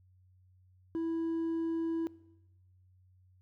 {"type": "tone with hard clipping", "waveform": "sine", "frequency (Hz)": 328.8, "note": "E4", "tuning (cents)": -4, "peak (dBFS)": -32, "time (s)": [0.95, 2.07], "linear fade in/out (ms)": 0, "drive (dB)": 2, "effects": ["noise-tail reverb RT60 1.0 s tail -21 dB re dry", "added 92 Hz sine -61 dBFS peak until 3.41 s"]}